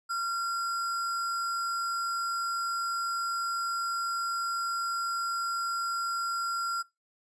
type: tone with sample-and-hold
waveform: sine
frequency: 1374 Hz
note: F6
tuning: 29 cents flat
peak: -28 dBFS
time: 0.09-6.83 s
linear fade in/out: 20 ms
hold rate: 6300 Hz
effects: noise-tail reverb RT60 0.2 s tail -21 dB re dry + resampled to 24000 Hz